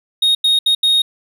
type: tone bursts at uneven times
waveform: triangle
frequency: 3729 Hz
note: A#7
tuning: in tune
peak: -9 dBFS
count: 4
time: 0.22-0.35 / 0.44-0.59 / 0.66-0.75 / 0.83-1.02 s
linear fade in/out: 5 ms
effects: none